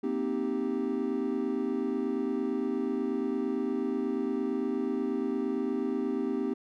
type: chord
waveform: triangle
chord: C minor seventh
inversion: third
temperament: equal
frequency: 233.1 / 261.6 / 311.1 / 392 Hz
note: Bb3 / C4 / Eb4 / G4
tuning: 0 / 0 / 0 / 0 cents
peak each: -33 / -30 / -33 / -31 dBFS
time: 0.03-6.54 s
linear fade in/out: 10 ms
effects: none